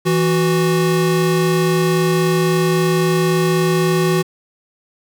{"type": "tone pair together", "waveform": "square", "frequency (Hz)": [164.82, 370], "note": ["E3", "F#4"], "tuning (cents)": [0, 0], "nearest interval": "octave + major second", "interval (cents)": 1400, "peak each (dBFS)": -17, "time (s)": [0.05, 4.23], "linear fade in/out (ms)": 20, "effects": ["8-bit"]}